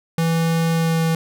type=tone with pitch glide; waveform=square; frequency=164.81 to 163.29 Hz; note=E3 to E3; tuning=0 to -16 cents; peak=-17 dBFS; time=0.18-1.15 s; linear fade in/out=2 ms; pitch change=-16 cents; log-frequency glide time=0.72-1.03 s; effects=none